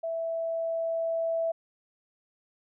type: tone with level ramp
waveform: sine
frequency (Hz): 659.3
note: E5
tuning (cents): 0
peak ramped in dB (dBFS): -29 to -25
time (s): 0.03-1.52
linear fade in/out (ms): 10
effects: none